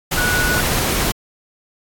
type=tone in noise; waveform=sine; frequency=1469 Hz; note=F#6; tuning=13 cents flat; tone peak=-18 dBFS; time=0.17-0.61 s; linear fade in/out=10 ms; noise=pink; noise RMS=-19 dBFS; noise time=0.11-1.12 s; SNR=-2 dB; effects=AAC 64 kbps